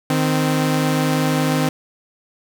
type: tone pair together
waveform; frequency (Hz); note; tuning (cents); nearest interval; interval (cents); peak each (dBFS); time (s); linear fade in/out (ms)
sawtooth; 154.45 / 260; D#3 / C4; -12 / -11; major sixth; 901; -15; 0.1-1.69; 2
effects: none